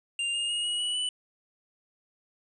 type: tone with pitch steps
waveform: square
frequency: 2794 / 2830 / 2866 / 2903 / 2940 / 2977 Hz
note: F7 / F7 / F7 / F#7 / F#7 / F#7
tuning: 0 / +22 / +44 / -34 / -12 / +10 cents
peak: -28 dBFS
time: 0.19-1.09 s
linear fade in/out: 2 ms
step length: 150 ms
effects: resampled to 24000 Hz